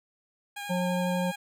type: tone with vibrato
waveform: 15% pulse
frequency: 813 Hz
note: G#5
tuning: 37 cents flat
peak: -29 dBFS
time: 0.56-1.36 s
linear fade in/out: 10 ms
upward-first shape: triangle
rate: 12 Hz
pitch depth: 20 cents each way
type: harmonic tone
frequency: 180 Hz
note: F#3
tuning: 47 cents flat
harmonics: 1 / 3 / 5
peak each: -27 / -31 / -35 dBFS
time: 0.69-1.32 s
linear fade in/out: 20 ms
effects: none